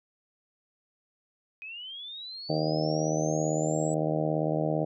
sine linear sweep, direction up, 2489 to 7850 Hz, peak -38 dBFS, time 1.62-3.94 s, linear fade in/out 0 ms
harmonic tone, 77.78 Hz, D#2, in tune, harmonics 2 / 3 / 4 / 5 / 6 / 7 / 8 / 9 / 10, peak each -30 / -40 / -32 / -41 / -34 / -34 / -32 / -38 / -39 dBFS, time 2.49-4.85 s, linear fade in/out 10 ms
effects none

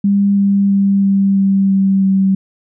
sine tone with pitch steps, 200.1 / 198.83 / 197.57 / 196.32 / 195.08 / 193.84 / 192.62 Hz, G3 / G3 / G3 / G3 / G3 / G3 / G3, +36 / +25 / +14 / +3 / -8 / -19 / -30 cents, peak -9 dBFS, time 0.04-2.35 s, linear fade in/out 5 ms, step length 330 ms, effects none

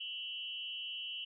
sine tone with amplitude modulation, 2960 Hz, F#7, in tune, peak -35 dBFS, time 0-1.25 s, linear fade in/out 10 ms, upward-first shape sine, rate 244 Hz, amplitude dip 95%, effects none

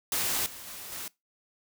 white noise with level steps, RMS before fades -29 / -44 / -42 / -38 dBFS, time 0.12-1.08 s, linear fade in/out 2 ms, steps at 0.46 / 0.67 / 0.92 s, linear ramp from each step 2 ms, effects noise-tail reverb RT60 0.2 s tail -22 dB re dry

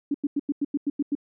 sine tone bursts, 286.7 Hz, D4, 42 cents flat, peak -21 dBFS, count 9, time 0.11-1.152 s, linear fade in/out 5 ms, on 34 ms, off 92 ms, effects none

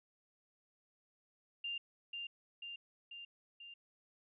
sine tone with echo, 2794 Hz, F7, in tune, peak -38 dBFS, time 1.64-1.78 s, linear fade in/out 5 ms, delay 490 ms, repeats 4, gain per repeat -3 dB, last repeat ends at 3.74 s, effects none

